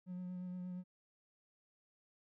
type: tone with vibrato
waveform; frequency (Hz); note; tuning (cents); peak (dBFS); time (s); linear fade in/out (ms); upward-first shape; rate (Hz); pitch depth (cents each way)
triangle; 181; F#3; -38; -39; 0.06-0.84; 50; sine; 8.5; 17
effects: tanh soft clip ceiling -35 dBFS